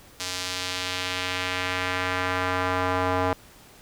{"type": "tone with band-pass filter sweep", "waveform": "square", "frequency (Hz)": 91.6, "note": "F#2", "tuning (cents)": -17, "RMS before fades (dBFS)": -27, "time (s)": [0.2, 3.33], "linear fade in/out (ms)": 0, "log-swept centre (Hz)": [5400, 870], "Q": 1.1, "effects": ["pink hiss -51 dBFS RMS until 3.81 s"]}